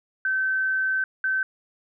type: tone bursts at uneven times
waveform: sine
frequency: 1539 Hz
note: G6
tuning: 32 cents flat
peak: -21 dBFS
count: 2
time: 0.25-1.04 / 1.24-1.43 s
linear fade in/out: 2 ms
effects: none